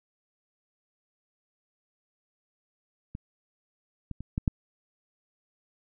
clicks, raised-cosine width 5 ms, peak -24 / -23 / -25 / -15 / -11 dBFS, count 5, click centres 3.151 / 4.113 / 4.206 / 4.379 / 4.478 s, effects none

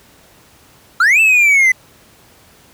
triangle linear two-way sweep, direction up then down, 1300 to 2669 to 2007 Hz, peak -6 dBFS, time 1-1.72 s, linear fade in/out 5 ms, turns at 1.2 s, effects pink hiss -47 dBFS RMS until 2.73 s + high-pass 60 Hz 12 dB/octave

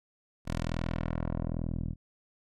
10% pulse tone with low-pass filter sweep, 41.2 Hz, E1, in tune, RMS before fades -33 dBFS, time 0.45-1.96 s, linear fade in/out 50 ms, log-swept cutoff 12000 to 180 Hz, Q 0.73, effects none

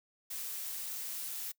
blue noise, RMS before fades -40 dBFS, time 0.3-1.52 s, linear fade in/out 10 ms, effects noise-tail reverb RT60 0.1 s tail -23 dB re dry

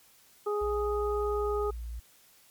harmonic tone, 415.3 Hz, G#4, in tune, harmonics 1 / 2 / 3, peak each -28 / -39 / -35 dBFS, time 0.46-1.71 s, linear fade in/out 10 ms
sine tone, 57.7 Hz, A#1, 17 cents flat, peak -35 dBFS, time 0.61-2 s, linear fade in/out 10 ms
effects white hiss -60 dBFS RMS until 2.5 s + MP3 96 kbps

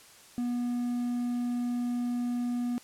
triangle tone, 242.6 Hz, B3, 31 cents flat, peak -26 dBFS, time 0.38-2.78 s, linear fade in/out 0 ms, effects white hiss -54 dBFS RMS until 2.83 s + low-pass 11000 Hz 12 dB/octave

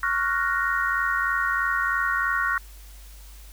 sine chord, Gb major seventh, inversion second, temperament equal, 1108.7 / 1396.9 / 1480 / 1864.7 Hz, Db6 / F6 / Gb6 / Bb6, 0 / 0 / 0 / 0 cents, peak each -27 dBFS, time 0.03-2.58 s, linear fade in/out 2 ms, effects added 50 Hz sine -42 dBFS peak until 3.52 s + white hiss -51 dBFS RMS until 3.52 s

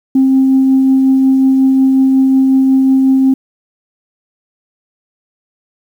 sine tone with tremolo, 265.4 Hz, C4, 25 cents sharp, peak -4 dBFS, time 0.15-3.34 s, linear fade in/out 5 ms, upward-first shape triangle, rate 5.5 Hz, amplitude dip 25%, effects tanh soft clip ceiling -2 dBFS + 7-bit

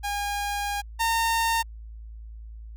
sawtooth tone pair in turn, 814 / 913.7 Hz, G#5 / A#5, -35 / -35 cents, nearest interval major second, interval 200 cents, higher second, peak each -23 / -18 dBFS, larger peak second, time 0.03-0.82 / 0.99-1.63 s, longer first, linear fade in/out 20 ms, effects added 55 Hz sine -38 dBFS peak until 2.76 s

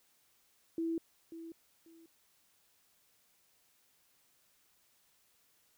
sine tone with echo, 329.6 Hz, E4, in tune, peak -32 dBFS, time 0.78-0.98 s, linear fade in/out 2 ms, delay 540 ms, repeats 2, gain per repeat -12 dB, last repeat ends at 2.06 s, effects white hiss -71 dBFS RMS until 5.77 s

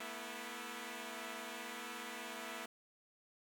5% pulse chord, A suspended second, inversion none, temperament equal with one note detuned, 220 / 243 / 329.6 Hz, A3 / B3 / E4, 0 / -28 / 0 cents, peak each -38 / -36 / -38 dBFS, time 0-2.66 s, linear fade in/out 5 ms, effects none

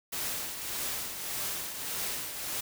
white noise with tremolo, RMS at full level -33 dBFS, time 0.12-2.61 s, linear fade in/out 10 ms, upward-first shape triangle, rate 1.7 Hz, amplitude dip 55%, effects none

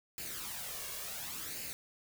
white noise with flanger, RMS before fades -42 dBFS, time 0.18-1.73 s, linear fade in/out 0 ms, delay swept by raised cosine 0.42 to 1.82 ms, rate 0.7 Hz, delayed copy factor +0.6, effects none

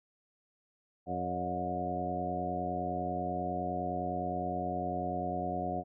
harmonic tone with a mistuned harmonic, 89.9 Hz, F#2, 49 cents flat, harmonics 1 / 2 / 3 / 4 / 5 / 6 / 7 / 8, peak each -43 / -40 / -41 / -43 / -45 / -42 / -42 / -35 dBFS, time 1.06-5.84 s, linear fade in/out 50 ms, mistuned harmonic 6, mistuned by +65 cents, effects none

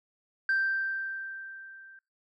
sine tone with level ramp, 1568 Hz, G6, in tune, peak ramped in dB -21 to -49 dBFS, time 0.49-1.99 s, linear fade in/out 2 ms, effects noise-tail reverb RT60 0.3 s tail -26 dB re dry + tanh soft clip ceiling -21 dBFS

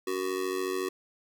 square tone with amplitude modulation, 373.7 Hz, F#4, 17 cents sharp, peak -26 dBFS, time 0.07-0.89 s, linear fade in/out 5 ms, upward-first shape sine, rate 93.9 Hz, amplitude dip 85%, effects 9-bit

